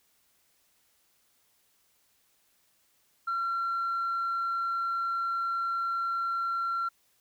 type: tone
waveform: sine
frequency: 1365 Hz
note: F6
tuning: 40 cents flat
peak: -26 dBFS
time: 3.27-6.89 s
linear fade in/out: 10 ms
effects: tanh soft clip ceiling -25 dBFS + white hiss -69 dBFS RMS until 7.2 s